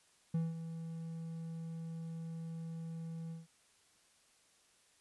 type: tone with ADSR envelope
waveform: triangle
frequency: 164.2 Hz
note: E3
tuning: 6 cents flat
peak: -28 dBFS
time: 0.34-3.47 s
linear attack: 6 ms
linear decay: 190 ms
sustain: -11 dB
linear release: 160 ms
effects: white hiss -69 dBFS RMS until 5 s + resampled to 24000 Hz